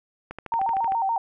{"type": "click train", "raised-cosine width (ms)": 0.5, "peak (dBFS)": -20, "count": 9, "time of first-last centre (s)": [0.31, 0.921], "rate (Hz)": 13.1}
{"type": "tone with vibrato", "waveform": "sine", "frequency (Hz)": 844, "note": "G#5", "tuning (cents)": 28, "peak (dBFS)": -21, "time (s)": [0.52, 1.18], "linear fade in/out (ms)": 2, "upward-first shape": "square", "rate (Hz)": 7, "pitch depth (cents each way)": 150}
{"effects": []}